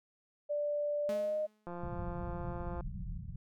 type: tone with pitch glide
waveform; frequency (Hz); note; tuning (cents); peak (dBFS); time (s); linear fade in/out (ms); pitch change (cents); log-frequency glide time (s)
sine; 587.3 to 614.7; D5 to D#5; 0 to -21; -31; 0.49-1.47; 20; +79; 1.07-1.15
type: tone with exponential decay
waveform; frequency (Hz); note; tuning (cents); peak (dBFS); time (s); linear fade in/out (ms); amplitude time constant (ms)
sawtooth; 213.1; G#3; +45; -35; 1.09-1.69; 0; 130
type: click train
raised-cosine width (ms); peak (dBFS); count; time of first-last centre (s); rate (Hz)
1; -30; 199; 1.67-2.808; 174
type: low-pass noise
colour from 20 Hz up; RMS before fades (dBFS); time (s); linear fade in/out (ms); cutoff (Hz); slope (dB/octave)
pink; -41; 1.83-3.36; 5; 200; 96
effects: none